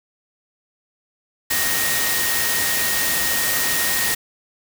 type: tone in noise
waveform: sine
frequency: 1864.7 Hz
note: A#6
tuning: in tune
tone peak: -25 dBFS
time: 1.5-4.15 s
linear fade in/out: 10 ms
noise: white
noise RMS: -21 dBFS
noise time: 1.5-4.15 s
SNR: -7 dB
effects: none